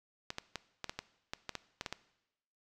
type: clicks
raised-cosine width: 0.2 ms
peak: -20 dBFS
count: 12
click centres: 0.304 / 0.384 / 0.557 / 0.843 / 0.895 / 0.99 / 1.335 / 1.493 / 1.553 / 1.811 / 1.862 / 1.926 s
effects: noise-tail reverb RT60 0.9 s tail -18 dB re dry